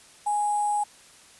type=tone with sample-and-hold; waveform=sine; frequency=830.6 Hz; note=G#5; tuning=in tune; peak=-22 dBFS; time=0.26-0.84 s; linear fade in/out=10 ms; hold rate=8820 Hz; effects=white hiss -52 dBFS RMS until 1.39 s + resampled to 24000 Hz